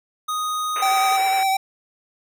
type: tone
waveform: square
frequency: 1244.5 Hz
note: D#6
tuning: in tune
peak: -23 dBFS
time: 0.28-1.17 s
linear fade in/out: 10 ms
type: band-pass noise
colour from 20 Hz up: white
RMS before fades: -33 dBFS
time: 0.76-1.43 s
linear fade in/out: 0 ms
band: 370 to 2600 Hz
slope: 48 dB/octave
type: tone with vibrato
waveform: square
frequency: 770 Hz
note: G5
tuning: 31 cents flat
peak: -18 dBFS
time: 0.82-1.57 s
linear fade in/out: 5 ms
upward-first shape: sine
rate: 9.9 Hz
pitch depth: 19 cents each way
effects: none